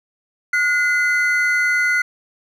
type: tone pair together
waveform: triangle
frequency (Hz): 1446 / 2045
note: F#6 / C7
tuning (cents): -40 / -40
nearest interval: tritone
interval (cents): 600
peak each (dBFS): -16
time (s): 0.53-2.02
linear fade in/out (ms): 5
effects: none